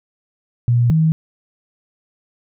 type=tone pair in turn; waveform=sine; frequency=120 / 159.35 Hz; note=B2 / D#3; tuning=-49 / +42 cents; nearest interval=perfect fourth; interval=491 cents; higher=second; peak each=-11 dBFS; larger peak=neither; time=0.68-0.9 / 0.9-1.12 s; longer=neither; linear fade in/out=0 ms; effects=none